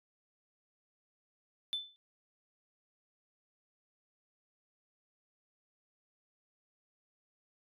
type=tone with exponential decay; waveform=sine; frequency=3520 Hz; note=A7; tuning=in tune; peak=-28 dBFS; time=1.73-1.96 s; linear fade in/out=0 ms; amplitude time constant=50 ms; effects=tanh soft clip ceiling -29 dBFS